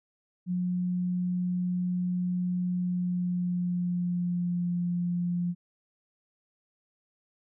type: tone with pitch glide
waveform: sine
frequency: 179.6 to 175.3 Hz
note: F3 to F3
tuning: +49 to +7 cents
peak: -26 dBFS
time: 0.46-5.55 s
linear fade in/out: 50 ms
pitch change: -42 cents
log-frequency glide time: 2.71-4.72 s
effects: none